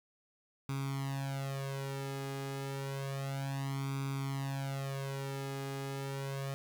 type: tone with flanger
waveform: sawtooth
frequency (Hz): 136.9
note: C#3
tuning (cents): -21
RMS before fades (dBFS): -38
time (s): 0.69-6.54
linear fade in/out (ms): 0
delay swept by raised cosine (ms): 0.83 to 2.43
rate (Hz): 0.3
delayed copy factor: +0.95
effects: none